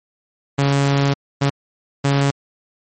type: tone bursts at uneven times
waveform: sawtooth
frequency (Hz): 139.8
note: C#3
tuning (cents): +15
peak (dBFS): -10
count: 3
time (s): 0.58-1.14 / 1.41-1.5 / 2.04-2.31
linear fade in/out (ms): 10
effects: MP3 32 kbps